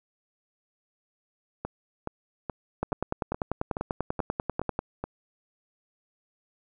two click trains, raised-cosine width 1 ms, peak -13 / -17 dBFS, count 21 / 9, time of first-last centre 2.83-4.791 / 1.65-5.04 s, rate 10.2 / 2.36 Hz, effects none

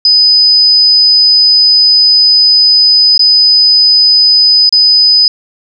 sine tone with dropouts, 5000 Hz, D#8, 8 cents sharp, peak -3 dBFS, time 0.05-5.28 s, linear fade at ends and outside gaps 2 ms, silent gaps 3.178-3.193 / 4.693-4.725 s, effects none

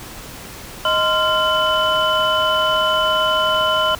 sine tone cluster, 626 / 1034 / 1386 / 3005 Hz, D#5 / C6 / F6 / F#7, +10 / -21 / -14 / +26 cents, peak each -19 dBFS, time 0.85-3.95 s, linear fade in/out 2 ms, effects tanh soft clip ceiling -8 dBFS + pink hiss -35 dBFS RMS until 3.99 s

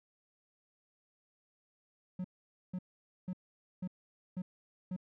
triangle tone bursts, 182.8 Hz, F#3, 21 cents flat, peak -33 dBFS, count 6, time 2.19-4.964 s, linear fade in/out 5 ms, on 54 ms, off 490 ms, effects none

